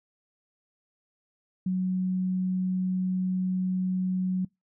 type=tone; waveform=sine; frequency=185 Hz; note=F#3; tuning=in tune; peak=-24 dBFS; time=1.66-4.45 s; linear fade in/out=5 ms; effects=noise-tail reverb RT60 0.2 s tail -26 dB re dry